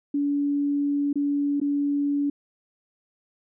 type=tone with dropouts; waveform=sine; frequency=286 Hz; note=D4; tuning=46 cents flat; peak=-21 dBFS; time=0.14-2.3 s; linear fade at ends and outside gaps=5 ms; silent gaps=1.13-1.156 / 1.601-1.614 s; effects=none